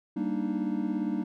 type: chord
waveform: triangle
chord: Eb major seventh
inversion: first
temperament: equal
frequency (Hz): 196 / 233.1 / 293.7 / 311.1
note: G3 / Bb3 / D4 / Eb4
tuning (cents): 0 / 0 / 0 / 0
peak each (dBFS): -31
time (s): 0.16-1.24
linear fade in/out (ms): 10
effects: none